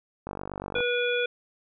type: click train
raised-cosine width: 1 ms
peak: -20 dBFS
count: 27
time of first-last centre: 0.27-0.805 s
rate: 48.6 Hz
type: harmonic tone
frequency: 486.2 Hz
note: B4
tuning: 27 cents flat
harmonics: 1 / 3 / 5 / 7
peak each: -26 / -30 / -31 / -33 dBFS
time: 0.75-1.26 s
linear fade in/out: 5 ms
effects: none